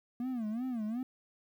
triangle tone with vibrato, 234.5 Hz, A#3, 11 cents sharp, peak -31 dBFS, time 0.2-1.03 s, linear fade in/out 2 ms, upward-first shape sine, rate 2.7 Hz, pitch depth 180 cents each way, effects 11-bit

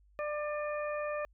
harmonic tone with a mistuned harmonic, 595 Hz, D5, 22 cents sharp, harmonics 1 / 2 / 3 / 4, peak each -34 / -40 / -44 / -46 dBFS, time 0.19-1.25 s, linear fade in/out 0 ms, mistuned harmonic 4, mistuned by +42 cents, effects added 50 Hz sine -61 dBFS peak until 1.33 s

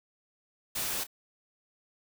white noise with echo, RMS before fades -33 dBFS, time 0.75-1.04 s, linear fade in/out 10 ms, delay 29 ms, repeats 1, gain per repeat -13 dB, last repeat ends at 1.069 s, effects none

